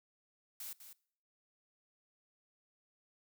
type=noise with echo; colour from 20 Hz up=blue; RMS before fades=-45 dBFS; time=0.6-0.73 s; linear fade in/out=2 ms; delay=200 ms; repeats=1; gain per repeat=-9 dB; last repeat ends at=0.93 s; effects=noise-tail reverb RT60 0.6 s tail -22 dB re dry